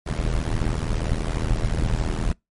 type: noise with amplitude modulation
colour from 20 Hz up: brown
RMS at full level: -19 dBFS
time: 0.06-2.33 s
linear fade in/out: 10 ms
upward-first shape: sine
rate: 79.5 Hz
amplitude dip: 100%
effects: noise-tail reverb RT60 0.2 s tail -26 dB re dry + MP3 48 kbps